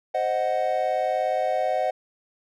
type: chord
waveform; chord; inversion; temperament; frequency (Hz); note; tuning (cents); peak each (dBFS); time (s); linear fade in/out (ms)
triangle; C diminished; none; equal; 523.3 / 622.3 / 740; C5 / Eb5 / Gb5; 0 / 0 / 0; -26 / -24 / -23; 0.14-1.91; 10
effects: none